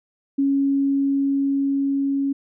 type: tone with level ramp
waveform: sine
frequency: 276.5 Hz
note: C#4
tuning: 4 cents flat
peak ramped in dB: -16 to -19 dBFS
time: 0.38-2.33 s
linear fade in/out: 10 ms
effects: none